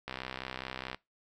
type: click train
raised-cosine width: 0.3 ms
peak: -21 dBFS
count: 57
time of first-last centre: 0.08-0.946 s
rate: 64.7 Hz
effects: noise-tail reverb RT60 0.2 s tail -22 dB re dry